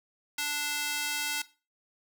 square tone with high-pass filter, 293.7 Hz, D4, in tune, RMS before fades -32 dBFS, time 0.38-1.42 s, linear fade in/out 5 ms, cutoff 2000 Hz, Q 0.76, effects noise-tail reverb RT60 0.3 s tail -17 dB re dry

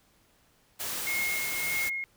white noise, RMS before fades -34 dBFS, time 0.79-1.9 s, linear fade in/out 20 ms
sine tone with tremolo, 2153 Hz, C7, 49 cents sharp, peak -27 dBFS, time 1.07-2.04 s, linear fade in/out 0 ms, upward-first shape triangle, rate 1.7 Hz, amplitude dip 55%
effects pink hiss -65 dBFS RMS until 2.16 s

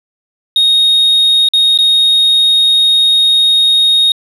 sine tone with dropouts, 3729 Hz, A#7, in tune, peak -4 dBFS, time 0.56-4.12 s, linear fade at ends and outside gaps 2 ms, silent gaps 1.487-1.535 / 1.776-1.787 s, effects tanh soft clip ceiling -5 dBFS

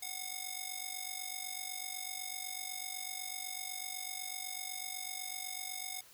5% pulse ring-modulated tone, 1452 Hz, F#6, 33 cents flat, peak -25 dBFS, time 0.02-6.01 s, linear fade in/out 5 ms, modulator 702 Hz, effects white hiss -59 dBFS RMS until 6.13 s

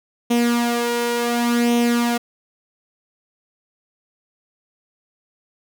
sawtooth tone with flanger, 237.9 Hz, A#3, 35 cents sharp, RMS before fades -19 dBFS, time 0.3-2.18 s, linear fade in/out 10 ms, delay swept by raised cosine 0.32 to 2.22 ms, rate 0.69 Hz, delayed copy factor +0.6, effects none

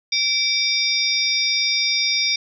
sine tone cluster, 2314 / 3649 / 4887 / 5580 Hz, D7 / A#7 / D#8 / F8, -26 / -38 / -32 / -2 cents, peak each -23 dBFS, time 0.12-2.36 s, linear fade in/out 5 ms, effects none

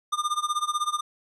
square tone with tremolo, 1208 Hz, D6, 48 cents sharp, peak -22 dBFS, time 0.12-1.01 s, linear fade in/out 10 ms, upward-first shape sine, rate 16 Hz, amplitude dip 90%, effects resampled to 24000 Hz

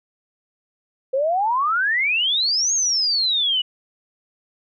sine exponential two-way sweep, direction up then down, 511 to 6645 to 2898 Hz, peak -17 dBFS, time 1.13-3.62 s, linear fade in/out 10 ms, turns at 2.73 s, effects none

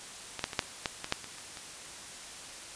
clicks, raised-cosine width 0.2 ms, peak -18 / -11 / -20 / -8 / -30 / -12 / -18 / -9 / -25 / -30 / -25 dBFS, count 11, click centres 0.393 / 0.441 / 0.532 / 0.592 / 0.625 / 0.858 / 1.044 / 1.124 / 1.243 / 1.384 / 1.572 s, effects white hiss -45 dBFS RMS until 2.75 s + resampled to 22050 Hz

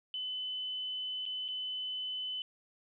sine tone with dropouts, 3020 Hz, F#7, 35 cents sharp, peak -35 dBFS, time 0.14-2.42 s, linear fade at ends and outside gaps 1 ms, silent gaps 1.255-1.262 / 1.481-1.486 s, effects none

